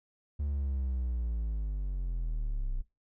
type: linear sweep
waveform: triangle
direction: down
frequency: 73.42 to 30.87 Hz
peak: -28 dBFS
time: 0.39-2.82 s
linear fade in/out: 10 ms
effects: noise-tail reverb RT60 0.2 s tail -19 dB re dry